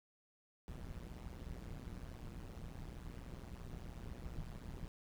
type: noise with amplitude modulation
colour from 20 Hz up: brown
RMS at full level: -44 dBFS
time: 0.68-4.88 s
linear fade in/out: 0 ms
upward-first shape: sine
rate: 122 Hz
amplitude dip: 100%
effects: none